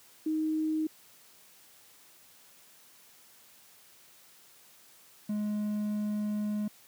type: tone pair in turn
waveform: sine / triangle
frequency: 312.9 / 209.6 Hz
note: D#4 / G#3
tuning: +10 / +16 cents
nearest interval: perfect fifth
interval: 694 cents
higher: first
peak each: -27 dBFS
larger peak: neither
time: 0.26-0.87 / 5.29-6.68 s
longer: second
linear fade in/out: 5 ms
effects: white hiss -58 dBFS RMS until 6.87 s + high-pass 100 Hz 12 dB/octave